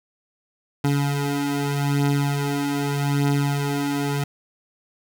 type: beating tone pair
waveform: 25% pulse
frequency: 141.5 / 142.32 Hz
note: C#3 / C#3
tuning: +36 / +46 cents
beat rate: 0.82 Hz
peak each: -22 / -18 dBFS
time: 0.84-4.24 s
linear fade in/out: 5 ms
effects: none